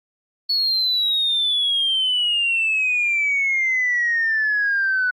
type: exponential sweep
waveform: sine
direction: down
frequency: 4412 to 1480 Hz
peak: -16 dBFS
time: 0.49-5.11 s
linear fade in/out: 10 ms
effects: tanh soft clip ceiling -13 dBFS + AAC 64 kbps